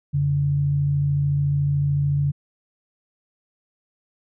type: tone pair together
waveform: sine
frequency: 88.74 / 142.5 Hz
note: F2 / C#3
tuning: +28 / +48 cents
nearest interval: minor sixth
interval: 820 cents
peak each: -29 / -18 dBFS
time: 0.13-2.32 s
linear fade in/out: 20 ms
effects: none